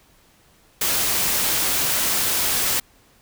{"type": "noise", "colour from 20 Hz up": "white", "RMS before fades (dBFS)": -21, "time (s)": [0.81, 2.8], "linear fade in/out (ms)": 5, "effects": ["pink hiss -56 dBFS RMS until 3.21 s"]}